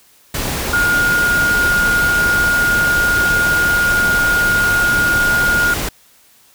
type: tone in noise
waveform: sine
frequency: 1427 Hz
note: F6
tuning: 37 cents sharp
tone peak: -12 dBFS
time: 0.73-5.74 s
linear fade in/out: 5 ms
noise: pink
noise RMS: -21 dBFS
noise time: 0.34-5.89 s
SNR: +6 dB
effects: white hiss -50 dBFS RMS until 6.54 s